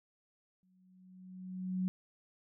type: tone with exponential growth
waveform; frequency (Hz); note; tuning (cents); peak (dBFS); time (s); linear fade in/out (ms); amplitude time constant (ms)
sine; 185; F#3; 0; -29; 0.63-1.88; 0; 270
effects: none

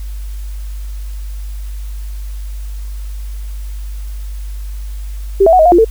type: tone with pitch steps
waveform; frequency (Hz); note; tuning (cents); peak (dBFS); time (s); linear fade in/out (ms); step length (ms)
sine; 391.1 / 657 / 738 / 631 / 708 / 347 / 448.7; G4 / E5 / F#5 / D#5 / F5 / F4 / A4; -4 / -6 / -5 / +24 / +23 / -11 / +34; -4; 5.4-5.848; 10; 64
effects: added 50 Hz sine -21 dBFS peak until 5.9 s + white hiss -43 dBFS RMS until 5.9 s

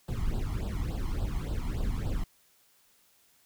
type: noise with flanger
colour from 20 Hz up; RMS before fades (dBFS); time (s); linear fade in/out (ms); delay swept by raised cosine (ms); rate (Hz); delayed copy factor
brown; -31; 0.08-2.24; 5; 0.23 to 0.98; 3.5; +1
effects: white hiss -65 dBFS RMS until 3.45 s

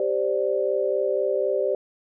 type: chord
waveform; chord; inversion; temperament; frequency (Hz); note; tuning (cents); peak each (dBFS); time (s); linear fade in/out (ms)
sine; G suspended fourth; none; equal; 392 / 523.3 / 587.3; G4 / C5 / D5; 0 / 0 / 0; -25; 0-1.75; 2
effects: none

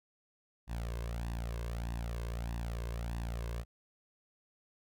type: tone with flanger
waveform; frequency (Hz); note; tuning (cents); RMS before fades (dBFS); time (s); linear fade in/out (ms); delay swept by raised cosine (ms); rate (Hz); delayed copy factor
sawtooth; 57.9; A#1; -11; -38; 0.67-3.65; 50; 1.1 to 1.92; 1.6; +0.7
effects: none

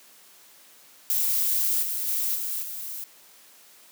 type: noise with level steps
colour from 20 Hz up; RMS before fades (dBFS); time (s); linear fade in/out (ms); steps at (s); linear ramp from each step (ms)
violet; -24 / -29 / -26 / -30 / -35; 1.1-3.04; 0; 1.82 / 2.07 / 2.35 / 2.62; 10
effects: white hiss -53 dBFS RMS until 3.91 s + high-pass 200 Hz 12 dB/octave

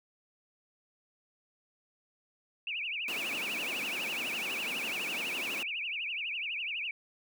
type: tone with vibrato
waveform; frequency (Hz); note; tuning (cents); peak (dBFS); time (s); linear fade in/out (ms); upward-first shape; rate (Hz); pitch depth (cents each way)
sine; 2567; E7; -47; -33; 2.67-6.91; 2; triangle; 12; 250
type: high-pass noise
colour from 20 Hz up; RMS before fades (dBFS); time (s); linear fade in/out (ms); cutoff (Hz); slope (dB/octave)
pink; -42; 3.08-5.63; 2; 210; 24
effects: none

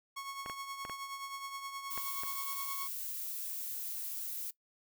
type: tone with tremolo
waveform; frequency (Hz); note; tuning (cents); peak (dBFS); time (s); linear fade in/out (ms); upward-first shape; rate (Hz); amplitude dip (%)
sawtooth; 1100; C#6; -14; -35; 0.16-2.88; 10; triangle; 9.5; 60
type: clicks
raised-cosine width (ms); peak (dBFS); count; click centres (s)
0.5; -27; 6; 0.461 / 0.498 / 0.851 / 0.897 / 1.977 / 2.235
type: noise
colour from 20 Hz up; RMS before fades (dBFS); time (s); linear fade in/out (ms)
violet; -40; 1.9-4.51; 10
effects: noise-tail reverb RT60 0.1 s tail -19 dB re dry

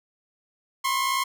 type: tone pair together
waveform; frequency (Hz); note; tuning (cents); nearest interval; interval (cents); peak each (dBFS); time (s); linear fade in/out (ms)
sawtooth; 1016 / 1076.4; B5 / C6; +49 / +49; minor second; 100; -25 / -20; 0.84-1.24; 10
effects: none

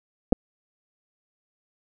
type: clicks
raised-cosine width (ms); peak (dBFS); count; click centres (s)
2; -6; 2; 0.324 / 0.328
effects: none

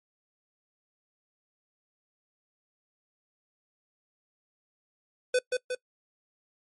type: tone with echo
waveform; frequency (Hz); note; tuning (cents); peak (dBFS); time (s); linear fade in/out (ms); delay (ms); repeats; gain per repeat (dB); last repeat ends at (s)
square; 502; B4; +28; -22; 5.34-5.39; 5; 180; 2; -4; 5.75
effects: noise-tail reverb RT60 0.1 s tail -23 dB re dry + MP3 48 kbps

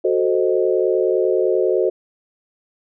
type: chord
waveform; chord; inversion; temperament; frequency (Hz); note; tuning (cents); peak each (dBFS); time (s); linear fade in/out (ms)
sine; F# diminished seventh; none; equal; 370 / 440 / 523.3 / 622.3; F#4 / A4 / C5 / Eb5; 0 / 0 / 0 / 0; -18 / -20 / -21 / -24; 0.04-1.9; 10
effects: none

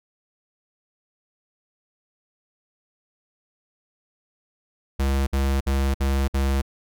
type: tone bursts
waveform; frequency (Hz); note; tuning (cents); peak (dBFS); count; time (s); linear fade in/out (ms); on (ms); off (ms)
square; 68; C#2; -33; -20; 5; 4.99-6.618; 10; 280; 57
effects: none

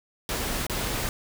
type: noise with dropouts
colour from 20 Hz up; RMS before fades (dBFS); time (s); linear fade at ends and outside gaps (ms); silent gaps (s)
pink; -29; 0.29-1.09; 1; 0.667-0.697
effects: none

